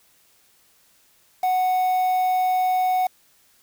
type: tone with quantisation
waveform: triangle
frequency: 740 Hz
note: F#5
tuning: in tune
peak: -16 dBFS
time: 1.43-3.07 s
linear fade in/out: 5 ms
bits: 6
effects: white hiss -59 dBFS RMS until 3.62 s

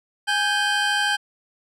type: tone pair together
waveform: 25% pulse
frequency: 827.4 / 1562 Hz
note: G#5 / G6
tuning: -7 / -7 cents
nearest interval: major seventh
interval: 1100 cents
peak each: -20 / -17 dBFS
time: 0.27-1.17 s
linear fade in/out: 20 ms
effects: low-pass 8000 Hz 12 dB/octave

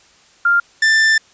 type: tone pair in turn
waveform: sine / 45% pulse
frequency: 1396.9 / 1774.8 Hz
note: F6 / A6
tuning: 0 / +14 cents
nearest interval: major third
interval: 414 cents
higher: second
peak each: -10 dBFS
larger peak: neither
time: 0.45-0.6 / 0.82-1.18 s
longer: second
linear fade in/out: 5 ms
effects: white hiss -50 dBFS RMS until 1.33 s + resampled to 16000 Hz

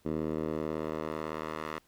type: tone with band-pass filter sweep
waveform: 10% pulse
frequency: 78.1 Hz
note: D#2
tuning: 7 cents sharp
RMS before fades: -35 dBFS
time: 0.05-1.79 s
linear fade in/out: 10 ms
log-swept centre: 310 to 1300 Hz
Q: 0.92
effects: pink hiss -67 dBFS RMS until 1.87 s

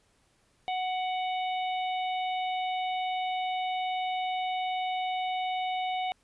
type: harmonic tone with a mistuned harmonic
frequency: 740 Hz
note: F#5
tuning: in tune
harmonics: 1 / 3 / 4 / 5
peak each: -29 / -39 / -41 / -43 dBFS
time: 0.68-6.12 s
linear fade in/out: 0 ms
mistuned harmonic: 3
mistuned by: +16 cents
effects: pink hiss -68 dBFS RMS until 6.23 s + resampled to 24000 Hz

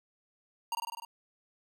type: tone with echo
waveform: square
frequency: 932.3 Hz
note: A#5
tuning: in tune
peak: -31 dBFS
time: 0.72-0.75 s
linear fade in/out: 2 ms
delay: 50 ms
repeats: 6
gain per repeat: -2 dB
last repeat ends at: 1.05 s
effects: none

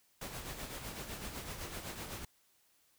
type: noise with tremolo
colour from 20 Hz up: pink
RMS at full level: -42 dBFS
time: 0.21-2.25 s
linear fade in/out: 5 ms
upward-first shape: sine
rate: 7.9 Hz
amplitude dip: 50%
effects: white hiss -71 dBFS RMS until 2.98 s

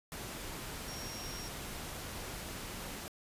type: tone in noise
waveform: sine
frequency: 5588 Hz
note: F8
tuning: in tune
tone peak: -46 dBFS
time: 0.88-1.48 s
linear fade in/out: 0 ms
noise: pink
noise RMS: -43 dBFS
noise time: 0.12-3.08 s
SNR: -6 dB
effects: resampled to 32000 Hz

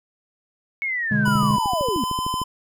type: linear sweep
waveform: sine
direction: down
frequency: 2217 to 207.7 Hz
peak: -22 dBFS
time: 0.82-2.04 s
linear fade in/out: 0 ms
type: chord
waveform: triangle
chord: G# diminished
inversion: first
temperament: equal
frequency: 123.47 / 146.83 / 207.7 Hz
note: B2 / D3 / G#3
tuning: 0 / 0 / 0 cents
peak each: -24 / -22 / -18 dBFS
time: 1.11-1.57 s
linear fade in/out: 5 ms
type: tone with pitch glide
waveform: square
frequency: 990 to 1020.2 Hz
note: B5 to C6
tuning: +4 to -44 cents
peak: -24 dBFS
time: 1.25-2.44 s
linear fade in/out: 10 ms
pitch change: +52 cents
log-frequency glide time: 1.4-2.16 s
type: click train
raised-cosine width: 3 ms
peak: -17 dBFS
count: 16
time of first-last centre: 1.28-2.416 s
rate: 13.2 Hz
effects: none

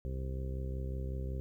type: harmonic tone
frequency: 65.41 Hz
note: C2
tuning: in tune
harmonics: 1 / 2 / 3 / 4 / 5 / 6 / 7 / 8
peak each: -36 / -41 / -49 / -52 / -55 / -48 / -56 / -51 dBFS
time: 0.05-1.4 s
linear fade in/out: 0 ms
effects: 12-bit

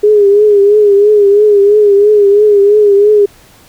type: tone with vibrato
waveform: sine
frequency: 411.2 Hz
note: G#4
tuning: 17 cents flat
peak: -3 dBFS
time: 0.03-3.26 s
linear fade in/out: 10 ms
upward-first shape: triangle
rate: 3 Hz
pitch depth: 72 cents each way
effects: pink hiss -42 dBFS RMS until 3.68 s

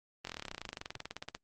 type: slowing click train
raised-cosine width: 0.2 ms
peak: -22 dBFS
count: 29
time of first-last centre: 0.25-1.349 s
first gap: 22 ms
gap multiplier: 1.04
effects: Opus 32 kbps

